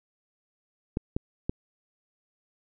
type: clicks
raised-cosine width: 3 ms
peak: -14 dBFS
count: 3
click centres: 0.971 / 1.165 / 1.495 s
effects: none